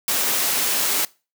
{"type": "noise", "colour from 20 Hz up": "white", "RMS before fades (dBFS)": -21, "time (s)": [0.08, 1.05], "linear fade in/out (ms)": 2, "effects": ["noise-tail reverb RT60 0.3 s tail -22 dB re dry", "high-pass 200 Hz 12 dB/octave"]}